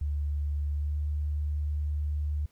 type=tone with pitch glide; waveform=sine; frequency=73 to 74.19 Hz; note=D2 to D2; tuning=-10 to +18 cents; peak=-27 dBFS; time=0.01-2.46 s; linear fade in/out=5 ms; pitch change=+28 cents; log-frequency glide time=0.73-0.96 s; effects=pink hiss -68 dBFS RMS until 2.51 s